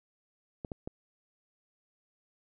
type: clicks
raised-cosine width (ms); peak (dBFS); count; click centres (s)
2; -24; 3; 0.648 / 0.718 / 0.875
effects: none